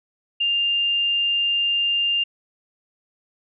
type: tone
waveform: sine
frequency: 2800 Hz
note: F7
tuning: 4 cents sharp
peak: -18 dBFS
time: 0.4-2.24 s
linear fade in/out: 10 ms
effects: none